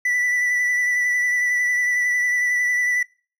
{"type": "tone with vibrato", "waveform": "triangle", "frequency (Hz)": 1972, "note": "B6", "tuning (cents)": -3, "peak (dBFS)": -16, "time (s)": [0.05, 3.03], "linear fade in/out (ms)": 5, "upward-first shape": "sine", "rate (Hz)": 11, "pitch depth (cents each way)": 19, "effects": ["noise-tail reverb RT60 0.4 s tail -25 dB re dry"]}